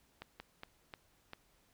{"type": "slowing click train", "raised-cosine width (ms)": 0.3, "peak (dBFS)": -29, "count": 5, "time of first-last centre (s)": [0.22, 1.334], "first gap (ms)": 180, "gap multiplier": 1.3, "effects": ["pink hiss -71 dBFS RMS until 1.73 s"]}